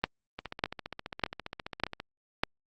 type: two click trains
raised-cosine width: 0.3 ms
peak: -21 / -9 dBFS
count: 25 / 5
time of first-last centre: 0.39-2.001 / 0.04-2.435 s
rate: 14.9 / 1.67 Hz
effects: Opus 32 kbps